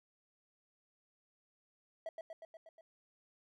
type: tone with echo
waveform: triangle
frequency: 651 Hz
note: E5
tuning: 22 cents flat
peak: -37 dBFS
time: 2.06-2.09 s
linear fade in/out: 2 ms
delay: 120 ms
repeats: 6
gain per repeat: -3 dB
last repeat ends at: 2.81 s
effects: none